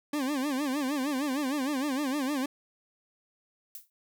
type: tone with vibrato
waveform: 40% pulse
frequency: 277.2 Hz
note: C#4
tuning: in tune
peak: -27 dBFS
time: 0.13-2.46 s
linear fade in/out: 5 ms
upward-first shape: sine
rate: 6.5 Hz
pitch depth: 150 cents each way
type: noise with exponential decay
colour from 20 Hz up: violet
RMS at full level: -38 dBFS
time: 3.75-3.9 s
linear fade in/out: 1 ms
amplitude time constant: 31 ms
effects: none